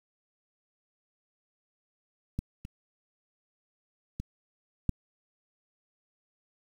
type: clicks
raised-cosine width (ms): 5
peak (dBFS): -18 / -28 / -22 / -13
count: 4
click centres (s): 2.39 / 2.651 / 4.2 / 4.893
effects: 8-bit